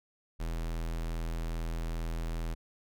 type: tone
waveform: square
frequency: 41.2 Hz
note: E1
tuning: in tune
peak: -33 dBFS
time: 0.39-2.55 s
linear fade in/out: 20 ms
effects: none